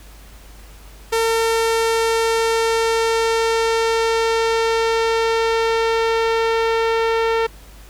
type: tone with low-pass filter sweep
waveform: sawtooth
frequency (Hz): 453.5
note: A#4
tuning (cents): -48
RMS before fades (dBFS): -18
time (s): 1.12-7.47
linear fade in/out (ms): 10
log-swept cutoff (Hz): 12000 to 3100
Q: 0.78
effects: added 50 Hz sine -40 dBFS peak until 7.89 s + pink hiss -46 dBFS RMS until 7.89 s